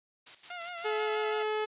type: noise with tremolo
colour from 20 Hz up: blue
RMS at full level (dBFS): -40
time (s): 0.26-1.16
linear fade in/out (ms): 10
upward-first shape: square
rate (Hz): 5.8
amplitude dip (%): 75
type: tone with vibrato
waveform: 15% pulse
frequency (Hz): 694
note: F5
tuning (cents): -11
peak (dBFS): -32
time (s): 0.5-1.43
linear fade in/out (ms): 5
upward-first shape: sine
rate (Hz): 6.1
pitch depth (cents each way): 57
type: tone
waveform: sawtooth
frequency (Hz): 428.9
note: A4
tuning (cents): -44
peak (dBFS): -25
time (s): 0.84-1.66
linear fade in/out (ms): 20
effects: resampled to 8000 Hz